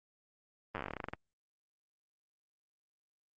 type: slowing click train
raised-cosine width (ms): 0.5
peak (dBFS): -23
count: 17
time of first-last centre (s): 0.75-1.135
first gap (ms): 9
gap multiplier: 1.12
effects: Opus 24 kbps